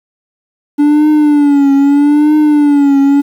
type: tone with vibrato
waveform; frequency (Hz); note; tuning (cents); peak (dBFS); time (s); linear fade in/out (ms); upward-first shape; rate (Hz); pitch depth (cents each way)
triangle; 290; D4; -22; -3; 0.78-3.22; 20; triangle; 0.79; 91
effects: 7-bit